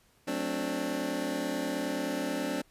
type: chord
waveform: 25% pulse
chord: D dominant seventh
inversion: first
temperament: just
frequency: 183.54 / 220.2 / 264.3 / 293.7 Hz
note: F#3 / A3 / C4 / D4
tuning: -14 / +2 / +18 / 0 cents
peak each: -36 / -36 / -31 / -30 dBFS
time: 0.27-2.62 s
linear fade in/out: 10 ms
effects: pink hiss -65 dBFS RMS until 2.7 s + resampled to 32000 Hz